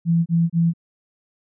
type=tone bursts; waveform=sine; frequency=167.7 Hz; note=E3; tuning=30 cents sharp; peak=-14 dBFS; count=3; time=0.05-0.736 s; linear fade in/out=50 ms; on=210 ms; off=28 ms; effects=none